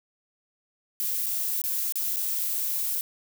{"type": "noise with dropouts", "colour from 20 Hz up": "violet", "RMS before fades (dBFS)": -28, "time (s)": [1, 3.01], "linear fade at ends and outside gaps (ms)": 0, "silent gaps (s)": [[1.26, 1.265], [1.617, 1.639], [1.923, 1.956], [2.161, 2.168]], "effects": []}